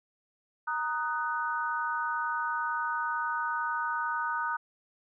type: chord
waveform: sine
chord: D# minor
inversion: second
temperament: just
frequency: 933.4 / 1244.5 / 1493.4 Hz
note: A#5 / D#6 / F#6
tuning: +2 / 0 / +16 cents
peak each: -33 dBFS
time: 0.67-4.57 s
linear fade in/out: 10 ms
effects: none